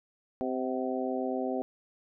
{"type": "harmonic tone with a mistuned harmonic", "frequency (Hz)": 129.6, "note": "C3", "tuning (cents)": -16, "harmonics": [2, 3, 4, 5, 6], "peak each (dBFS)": [-33, -35, -36, -37, -38], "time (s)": [0.41, 1.62], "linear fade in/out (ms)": 0, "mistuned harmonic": 6, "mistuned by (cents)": -50, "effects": []}